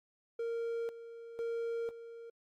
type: tone with tremolo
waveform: triangle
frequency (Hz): 463.4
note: A#4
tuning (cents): -10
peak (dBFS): -32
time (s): 0.39-2.3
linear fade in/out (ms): 5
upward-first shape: square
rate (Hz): 1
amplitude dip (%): 75
effects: AAC 64 kbps